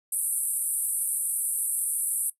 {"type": "band-pass noise", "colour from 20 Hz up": "pink", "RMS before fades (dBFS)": -28, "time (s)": [0.12, 2.3], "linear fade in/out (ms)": 5, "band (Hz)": [8600, 12000], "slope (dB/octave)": 96, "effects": ["noise-tail reverb RT60 0.1 s tail -17 dB re dry"]}